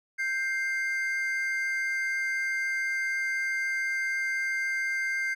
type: tone pair together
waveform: triangle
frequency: 1574 / 2101 Hz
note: G6 / C7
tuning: +7 / +7 cents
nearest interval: perfect fourth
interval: 500 cents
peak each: -28 dBFS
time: 0.18-5.35 s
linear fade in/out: 20 ms
effects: none